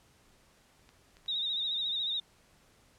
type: clicks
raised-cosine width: 0.2 ms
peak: -39 dBFS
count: 3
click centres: 0.891 / 1.169 / 1.261 s
type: tone with vibrato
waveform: sine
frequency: 3729 Hz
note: A#7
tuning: in tune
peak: -30 dBFS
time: 1.28-2.2 s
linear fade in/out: 5 ms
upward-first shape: sine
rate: 14 Hz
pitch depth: 62 cents each way
effects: pink hiss -64 dBFS RMS until 2.98 s + low-pass 11000 Hz 12 dB/octave